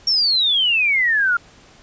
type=exponential sweep; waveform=sine; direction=down; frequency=5588 to 1378 Hz; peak=-14 dBFS; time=0.07-1.37 s; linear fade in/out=5 ms; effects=pink hiss -48 dBFS RMS until 1.82 s + resampled to 16000 Hz